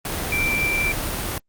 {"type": "tone in noise", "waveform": "sine", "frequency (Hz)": 2349, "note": "D7", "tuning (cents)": 0, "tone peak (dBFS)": -20, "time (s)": [0.32, 0.92], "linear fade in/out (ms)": 2, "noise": "pink", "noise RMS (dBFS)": -26, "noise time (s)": [0.05, 1.38], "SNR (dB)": 3, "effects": ["Opus 32 kbps"]}